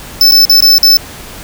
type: tone with dropouts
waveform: square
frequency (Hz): 5274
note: E8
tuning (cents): 0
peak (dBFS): -3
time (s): 0.21-0.97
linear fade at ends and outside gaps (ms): 1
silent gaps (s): 0.312-0.32 / 0.452-0.496 / 0.605-0.624 / 0.782-0.83
effects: pink hiss -29 dBFS RMS until 1.43 s